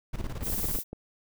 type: noise with tremolo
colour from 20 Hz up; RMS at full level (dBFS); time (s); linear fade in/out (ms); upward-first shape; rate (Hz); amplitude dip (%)
brown; -31; 0.13-0.77; 10; square; 18; 70
type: noise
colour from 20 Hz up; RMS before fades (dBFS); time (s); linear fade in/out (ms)
violet; -32; 0.42-0.84; 50
type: click train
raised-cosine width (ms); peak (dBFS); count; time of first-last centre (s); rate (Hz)
2; -24; 4; 0.5-0.93; 6.97
effects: none